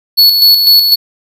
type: tone with tremolo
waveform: square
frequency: 4407 Hz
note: C#8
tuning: 11 cents flat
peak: -3 dBFS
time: 0.17-0.96 s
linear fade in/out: 20 ms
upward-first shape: square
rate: 4 Hz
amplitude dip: 45%
effects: none